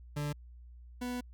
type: tone pair in turn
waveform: 40% pulse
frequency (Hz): 146.83 / 246.9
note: D3 / B3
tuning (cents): 0 / 0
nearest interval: major sixth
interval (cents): 900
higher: second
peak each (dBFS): -32 / -34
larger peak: first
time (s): 0.16-0.33 / 1.01-1.21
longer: second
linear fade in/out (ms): 10
effects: added 60 Hz sine -49 dBFS peak until 1.33 s